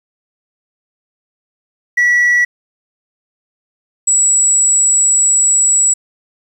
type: tone pair in turn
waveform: sine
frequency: 1943 / 7824 Hz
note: B6 / B8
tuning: -29 / -17 cents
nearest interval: 2 octaves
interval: 2412 cents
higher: second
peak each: -6 dBFS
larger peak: neither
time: 1.97-2.45 / 4.07-5.94 s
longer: second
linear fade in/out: 10 ms
effects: tanh soft clip ceiling -7 dBFS + 7-bit